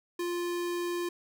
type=tone; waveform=square; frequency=349.2 Hz; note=F4; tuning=in tune; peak=-31 dBFS; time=0.19-1.09 s; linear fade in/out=5 ms; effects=none